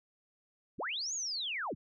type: linear two-way sweep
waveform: sine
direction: up then down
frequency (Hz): 41.57 to 6900 to 41.57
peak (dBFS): -34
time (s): 0.78-1.75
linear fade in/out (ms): 20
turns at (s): 1.14
effects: none